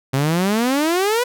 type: exponential sweep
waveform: sawtooth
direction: up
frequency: 130 to 504 Hz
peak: -12 dBFS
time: 0.13-1.24 s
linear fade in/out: 10 ms
effects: none